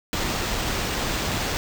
pink noise with sample-and-hold, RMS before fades -26 dBFS, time 0.13-1.57 s, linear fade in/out 0 ms, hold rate 11025 Hz, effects none

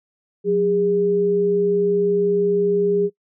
sine tone pair together, 181.3 / 407 Hz, F#3 / G#4, -35 / -35 cents, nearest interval octave + major second, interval 1400 cents, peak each -24 / -16 dBFS, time 0.44-3.1 s, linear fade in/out 50 ms, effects noise-tail reverb RT60 0.1 s tail -23 dB re dry

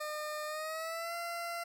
20% pulse tone with pitch glide, 606 to 684.2 Hz, D#5 to F5, -46 to -36 cents, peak -32 dBFS, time 0-1.64 s, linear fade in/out 10 ms, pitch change +210 cents, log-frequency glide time 0.46-1.15 s, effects none

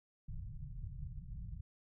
pink low-pass noise, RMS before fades -45 dBFS, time 0.28-1.61 s, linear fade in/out 5 ms, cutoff 160 Hz, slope 48 dB/octave, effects none

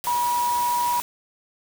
sine tone in noise, 967 Hz, B5, 37 cents flat, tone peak -20 dBFS, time 0.07-1 s, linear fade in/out 0 ms, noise white, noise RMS -32 dBFS, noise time 0.04-1.02 s, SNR +9 dB, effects none

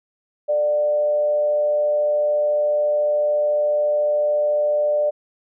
sine tone with frequency modulation, 594 Hz, D5, 20 cents sharp, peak -16 dBFS, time 0.48-5.11 s, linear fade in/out 20 ms, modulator 151 Hz, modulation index 0.21, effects none

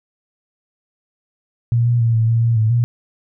sine tone with pitch steps, 117.9 / 119.9 / 115.6 / 112.5 / 115.3 / 116.3 / 109.7 / 119.4 Hz, A#2 / A#2 / A#2 / A2 / A#2 / A#2 / A2 / A#2, +20 / +49 / -14 / +39 / -19 / -4 / -5 / +42 cents, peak -12 dBFS, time 1.72-2.84 s, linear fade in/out 0 ms, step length 140 ms, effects none

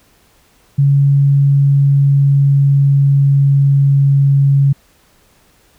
sine tone with pitch glide, 140.1 to 139.05 Hz, C#3 to C#3, +19 to +6 cents, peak -7 dBFS, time 0.78-4.73 s, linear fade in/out 10 ms, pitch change -13 cents, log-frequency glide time 1.25-4.26 s, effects pink hiss -52 dBFS RMS until 5.78 s

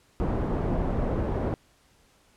pink low-pass noise, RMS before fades -27 dBFS, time 0.2-1.54 s, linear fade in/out 0 ms, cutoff 670 Hz, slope 12 dB/octave, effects pink hiss -62 dBFS RMS until 2.36 s + low-pass 11000 Hz 12 dB/octave

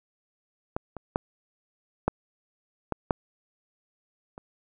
clicks, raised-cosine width 1 ms, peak -14 / -23 / -10 / -8 / -13 / -8 / -27 dBFS, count 7, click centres 0.765 / 0.967 / 1.159 / 2.08 / 2.923 / 3.108 / 4.379 s, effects none

